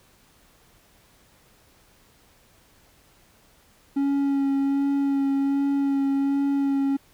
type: tone with vibrato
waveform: triangle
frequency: 277.2 Hz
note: C#4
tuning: in tune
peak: -18 dBFS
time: 3.96-6.97 s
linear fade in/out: 10 ms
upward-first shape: sine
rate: 1.3 Hz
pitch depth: 15 cents each way
effects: pink hiss -58 dBFS RMS until 7.13 s